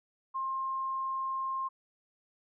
sine tone, 1062 Hz, C6, 25 cents sharp, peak -31 dBFS, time 0.34-1.69 s, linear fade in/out 20 ms, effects none

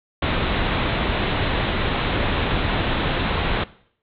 pink low-pass noise, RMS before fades -22 dBFS, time 0.22-3.64 s, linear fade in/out 5 ms, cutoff 3900 Hz, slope 96 dB/octave, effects noise-tail reverb RT60 0.6 s tail -19 dB re dry

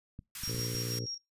clicks, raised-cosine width 5 ms, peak -31 dBFS, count 6, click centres 0.191 / 0.436 / 0.478 / 0.544 / 0.591 / 0.749 s
white band-stop noise, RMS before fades -41 dBFS, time 0.35-0.99 s, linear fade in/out 2 ms, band 150 to 1100 Hz, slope 24 dB/octave
sine tone with tremolo, 5588 Hz, F8, in tune, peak -35 dBFS, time 0.43-1.18 s, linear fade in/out 5 ms, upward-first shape square, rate 6.3 Hz, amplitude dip 55%
harmonic tone, 59 Hz, A#1, 22 cents sharp, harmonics 2 / 3 / 4 / 5 / 6 / 7 / 8 / 9, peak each -36 / -45 / -48 / -45 / -50 / -46 / -46 / -53 dBFS, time 0.48-1.06 s, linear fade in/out 10 ms
effects noise-tail reverb RT60 0.2 s tail -24 dB re dry + resampled to 32000 Hz

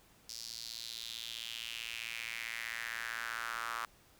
sawtooth tone with high-pass filter sweep, 115.4 Hz, A#2, 17 cents flat, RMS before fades -42 dBFS, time 0.29-3.85 s, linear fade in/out 0 ms, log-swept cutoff 5100 to 1200 Hz, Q 3.8, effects pink hiss -64 dBFS RMS until 4.19 s

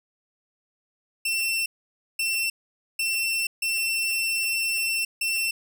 sawtooth tone bursts at uneven times, 2697 Hz, E7, 39 cents sharp, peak -20 dBFS, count 5, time 1.25-1.66 / 2.19-2.5 / 2.99-3.47 / 3.62-5.05 / 5.21-5.51 s, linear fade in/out 5 ms, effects none

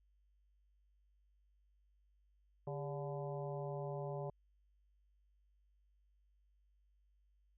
harmonic tone with a mistuned harmonic, 144 Hz, D3, 34 cents flat, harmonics 1 / 3 / 4 / 5 / 6 / 7, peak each -43 / -46 / -46 / -51 / -53 / -56 dBFS, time 2.67-4.3 s, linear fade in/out 2 ms, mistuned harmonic 3, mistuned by -110 cents, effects added 50 Hz sine -70 dBFS peak until 7.57 s

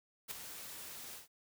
white noise with ADSR envelope, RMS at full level -39 dBFS, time 0.28-1.28 s, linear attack 33 ms, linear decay 3 ms, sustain -9 dB, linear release 140 ms, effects none

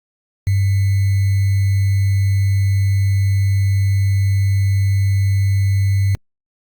sine tone with sample-and-hold, 98 Hz, G2, in tune, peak -12 dBFS, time 0.47-6.15 s, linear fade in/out 0 ms, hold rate 2100 Hz, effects Opus 48 kbps

